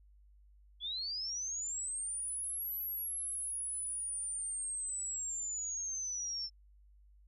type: linear two-way sweep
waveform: sine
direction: up then down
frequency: 3322 to 11840 to 5320 Hz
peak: -36 dBFS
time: 0.8-6.5 s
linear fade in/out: 50 ms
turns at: 2.73 s
effects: added 50 Hz sine -59 dBFS peak until 7.27 s